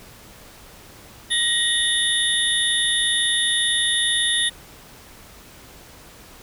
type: tone cluster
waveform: sine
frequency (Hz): 1884 / 2983 / 3433 / 3655 / 10220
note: A#6 / F#7 / A7 / A#7 / D#9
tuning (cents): +18 / +13 / -43 / -35 / +45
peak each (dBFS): -24 / -30 / -27 / -21 / -25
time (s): 1.3-4.5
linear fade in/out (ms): 20
effects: pink hiss -45 dBFS RMS until 6.42 s